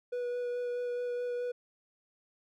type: tone with vibrato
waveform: triangle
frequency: 488.2 Hz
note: B4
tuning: 20 cents flat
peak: -30 dBFS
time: 0.12-1.52 s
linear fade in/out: 10 ms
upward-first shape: sine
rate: 4.7 Hz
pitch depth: 11 cents each way
effects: none